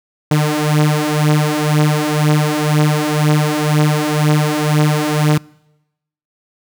sawtooth beating tone pair, 150 / 152 Hz, D3 / D#3, +37 / -40 cents, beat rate 2 Hz, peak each -11 dBFS, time 0.31-5.38 s, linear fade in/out 5 ms, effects noise-tail reverb RT60 0.9 s tail -25 dB re dry

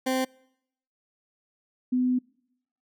20% pulse / sine tone pair in turn, 260 / 251.7 Hz, C4 / B3, -11 / +33 cents, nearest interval minor second, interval 56 cents, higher first, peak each -19 / -21 dBFS, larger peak first, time 0.06-0.25 / 1.92-2.19 s, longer second, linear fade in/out 10 ms, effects noise-tail reverb RT60 0.8 s tail -26 dB re dry

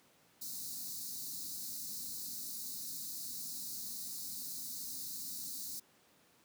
white band-stop noise, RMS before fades -43 dBFS, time 0.41-5.8 s, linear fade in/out 10 ms, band 300 to 3900 Hz, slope 96 dB/octave, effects pink hiss -67 dBFS RMS until 6.44 s + high-pass 150 Hz 12 dB/octave

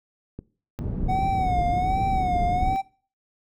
click train, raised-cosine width 3 ms, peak -21 dBFS, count 4, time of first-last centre 0.39-1.59 s, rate 2.5 Hz
pink low-pass noise, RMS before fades -27 dBFS, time 0.79-2.76 s, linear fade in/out 0 ms, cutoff 260 Hz, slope 12 dB/octave
triangle tone with vibrato, 740 Hz, F#5, in tune, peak -20 dBFS, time 1.08-2.82 s, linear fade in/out 20 ms, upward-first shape sine, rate 1.3 Hz, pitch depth 84 cents each way
effects noise-tail reverb RT60 0.4 s tail -20 dB re dry

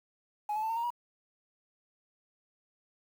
sine tone with pitch steps, 838 / 861.1 / 884.8 / 909.1 / 934.1 / 959.8 Hz, G#5 / A5 / A5 / A#5 / A#5 / B5, +15 / -38 / +9 / -44 / +3 / -50 cents, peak -28 dBFS, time 0.49-0.904 s, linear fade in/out 5 ms, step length 69 ms, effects tanh soft clip ceiling -28 dBFS + 9-bit

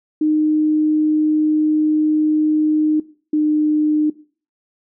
sine tone pair in turn, 307.1 / 303.9 Hz, D#4 / D#4, -23 / -41 cents, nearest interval unison, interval 18 cents, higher first, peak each -13 dBFS, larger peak neither, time 0.21-3 / 3.33-4.1 s, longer first, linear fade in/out 5 ms, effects noise-tail reverb RT60 0.4 s tail -18 dB re dry

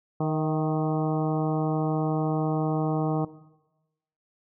harmonic tone with a mistuned harmonic, 155.56 Hz, D#3, in tune, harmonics 1 / 2 / 3 / 4 / 5 / 6 / 7 / 8, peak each -26 / -30 / -32 / -35 / -33 / -41 / -40 / -43 dBFS, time 0.2-3.25 s, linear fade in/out 5 ms, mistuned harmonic 4, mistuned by +39 cents, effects noise-tail reverb RT60 1.0 s tail -17 dB re dry

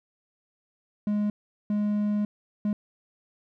triangle tone bursts at uneven times, 208.1 Hz, G#3, 4 cents sharp, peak -21 dBFS, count 3, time 1.07-1.3 / 1.7-2.25 / 2.65-2.73 s, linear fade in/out 2 ms, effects none

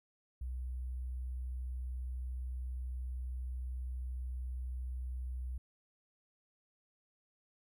sine tone with sample-and-hold, 62.8 Hz, B1, 30 cents sharp, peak -37 dBFS, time 0.41-5.58 s, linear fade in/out 5 ms, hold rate 11025 Hz, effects none

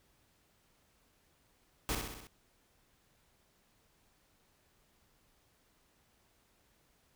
pink noise with echo, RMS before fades -34 dBFS, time 1.89-1.95 s, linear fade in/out 0 ms, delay 64 ms, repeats 5, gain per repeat -4 dB, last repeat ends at 2.27 s, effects pink hiss -71 dBFS RMS until 7.15 s

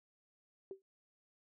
sine tone with exponential decay, 386.7 Hz, G4, 24 cents flat, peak -39 dBFS, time 0.71-0.82 s, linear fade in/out 1 ms, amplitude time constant 22 ms, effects none

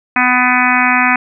harmonic tone, 249.9 Hz, B3, 21 cents sharp, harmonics 1 / 3 / 4 / 5 / 6 / 7 / 8 / 9 / 10, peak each -18 / -18 / -18 / -18 / -18 / -18 / -18 / -18 / -18 dBFS, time 0.16-1.16 s, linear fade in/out 2 ms, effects none

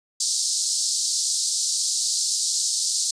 pink band-pass noise, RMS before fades -24 dBFS, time 0.2-3.11 s, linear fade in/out 5 ms, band 4300 to 9200 Hz, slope 48 dB/octave, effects resampled to 22050 Hz

